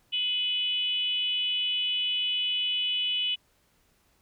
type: tone with frequency modulation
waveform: sine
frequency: 2973 Hz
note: F#7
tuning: 8 cents sharp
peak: -25 dBFS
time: 0.12-3.36 s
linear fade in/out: 20 ms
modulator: 441 Hz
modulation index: 0.58
effects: pink hiss -67 dBFS RMS until 4.21 s